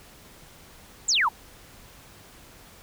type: exponential sweep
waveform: sine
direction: down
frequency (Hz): 7902 to 830.6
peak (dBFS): -19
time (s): 1.08-1.29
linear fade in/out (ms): 10
effects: pink hiss -50 dBFS RMS until 2.82 s